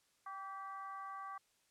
harmonic tone with a mistuned harmonic, 392 Hz, G4, in tune, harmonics 2 / 3 / 4 / 5, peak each -51 / -45 / -57 / -60 dBFS, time 0.26-1.38 s, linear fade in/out 5 ms, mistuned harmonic 3, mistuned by -34 cents, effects white hiss -75 dBFS RMS until 1.7 s + low-pass 10000 Hz 12 dB/octave

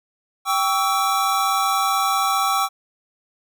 square chord, C# diminished, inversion second, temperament equal with one note detuned, 784 / 1128.8 / 1318.5 Hz, G5 / C#6 / E6, 0 / +31 / 0 cents, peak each -23 dBFS, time 0.45-2.69 s, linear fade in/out 50 ms, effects none

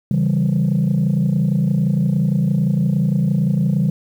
sine chord, C# diminished, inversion none, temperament equal, 138.59 / 164.81 / 196 Hz, C#3 / E3 / G3, 0 / 0 / 0 cents, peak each -17 dBFS, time 0.11-3.9 s, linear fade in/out 2 ms, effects tanh soft clip ceiling -10 dBFS + 8-bit

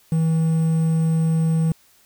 triangle tone with quantisation, 161.7 Hz, E3, 33 cents flat, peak -14 dBFS, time 0.12-1.72 s, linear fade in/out 2 ms, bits 7, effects white hiss -56 dBFS RMS until 2.05 s

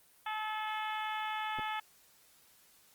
harmonic tone, 431.4 Hz, A4, 34 cents flat, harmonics 2 / 3 / 4 / 5 / 6 / 7 / 8, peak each -37 / -41 / -43 / -45 / -47 / -48 / -49 dBFS, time 0.26-1.8 s, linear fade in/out 5 ms
clicks, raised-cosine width 2 ms, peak -32 dBFS, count 2, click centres 1.587 / 1.595 s
effects white hiss -64 dBFS RMS until 2.94 s + Opus 32 kbps

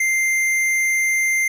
triangle tone with tanh clipping, 2093 Hz, C7, in tune, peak -18 dBFS, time 0-1.48 s, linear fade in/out 5 ms, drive 18 dB, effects none

